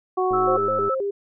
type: harmonic tone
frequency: 370 Hz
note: F#4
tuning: in tune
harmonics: 1 / 2 / 3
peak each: -21 / -24 / -26 dBFS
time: 0.17-0.57 s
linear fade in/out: 10 ms
type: click train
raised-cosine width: 2 ms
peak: -23 dBFS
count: 61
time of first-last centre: 0.31-0.881 s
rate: 105 Hz
type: tone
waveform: sine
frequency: 1312 Hz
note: E6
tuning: 9 cents flat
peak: -22 dBFS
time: 0.33-0.95 s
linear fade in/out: 10 ms
type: tone with vibrato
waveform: sine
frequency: 461.2 Hz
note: A#4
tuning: 19 cents flat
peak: -22 dBFS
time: 0.47-1.11 s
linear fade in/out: 10 ms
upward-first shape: square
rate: 4.7 Hz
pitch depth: 240 cents each way
effects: none